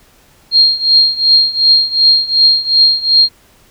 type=tone with tremolo; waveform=sine; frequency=4225 Hz; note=C8; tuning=16 cents sharp; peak=-3 dBFS; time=0.51-3.29 s; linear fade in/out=50 ms; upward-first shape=triangle; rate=2.7 Hz; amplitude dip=90%; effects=pink hiss -48 dBFS RMS until 3.7 s